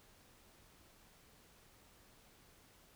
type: silence
effects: pink hiss -65 dBFS RMS until 2.95 s